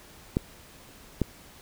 clicks, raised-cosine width 3 ms, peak -10 dBFS, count 2, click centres 0.369 / 1.217 s, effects pink hiss -51 dBFS RMS until 1.61 s

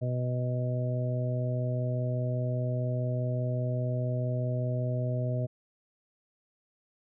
harmonic tone, 124.9 Hz, B2, 20 cents sharp, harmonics 1 / 2 / 3 / 4 / 5, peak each -28 / -39 / -42 / -41 / -36 dBFS, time 0.01-5.47 s, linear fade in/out 20 ms, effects none

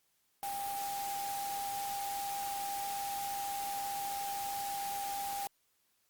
sine tone in noise, 799 Hz, G5, 33 cents sharp, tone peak -36 dBFS, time 0.43-5.47 s, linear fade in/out 0 ms, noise white, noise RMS -43 dBFS, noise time 0.43-5.47 s, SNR +4 dB, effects white hiss -75 dBFS RMS until 6.09 s + Opus 48 kbps

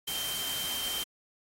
sine tone in noise, 3136 Hz, G7, in tune, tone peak -34 dBFS, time 0.07-1.04 s, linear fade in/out 10 ms, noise white, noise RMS -36 dBFS, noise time 0.07-1.04 s, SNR -1 dB, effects AAC 48 kbps

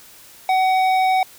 sine tone with hard clipping, 752 Hz, F#5, 28 cents sharp, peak -16 dBFS, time 0.49-1.23 s, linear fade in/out 2 ms, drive 10 dB, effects white hiss -45 dBFS RMS until 1.38 s

